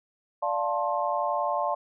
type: chord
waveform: sine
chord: D minor seventh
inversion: none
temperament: equal with one note detuned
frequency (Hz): 587.3 / 698.5 / 880 / 1059.9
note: D5 / F5 / A5 / C6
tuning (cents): 0 / 0 / 0 / +22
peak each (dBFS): -30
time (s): 0.42-1.75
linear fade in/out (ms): 10
effects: none